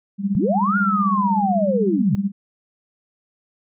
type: tone with tremolo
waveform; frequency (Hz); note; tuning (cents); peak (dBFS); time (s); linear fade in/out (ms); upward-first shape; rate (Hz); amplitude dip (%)
sine; 198.5; G3; +22; -15; 0.18-2.32; 50; sine; 16; 80
type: linear two-way sweep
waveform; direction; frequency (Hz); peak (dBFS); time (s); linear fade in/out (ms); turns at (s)
sine; up then down; 114.5 to 1444 to 114.5; -18; 0.35-2.15; 0; 0.77
effects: none